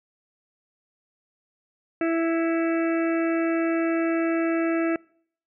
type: harmonic tone with a mistuned harmonic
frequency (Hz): 330.4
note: E4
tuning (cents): +4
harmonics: 1 / 2 / 4 / 5 / 6 / 7 / 8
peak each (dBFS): -22 / -28 / -34 / -36 / -38 / -39 / -40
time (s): 2.01-4.96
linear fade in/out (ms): 2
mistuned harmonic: 7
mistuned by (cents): -36
effects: noise-tail reverb RT60 0.6 s tail -26 dB re dry